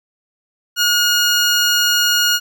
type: tone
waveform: 15% pulse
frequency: 1436 Hz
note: F6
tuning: 48 cents sharp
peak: -6 dBFS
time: 0.76-2.4 s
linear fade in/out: 50 ms
effects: none